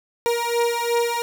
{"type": "beating tone pair", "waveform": "30% pulse", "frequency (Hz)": [470, 472.8], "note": ["A#4", "A#4"], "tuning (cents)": [14, 24], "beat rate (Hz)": 2.8, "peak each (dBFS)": -20, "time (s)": [0.26, 1.22], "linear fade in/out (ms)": 0, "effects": []}